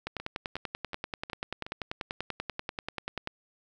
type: two click trains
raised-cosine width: 0.3 ms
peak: -17 / -23 dBFS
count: 34 / 5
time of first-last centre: 0.07-3.274 / 0.2-1.665 s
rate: 10.3 / 2.73 Hz
effects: none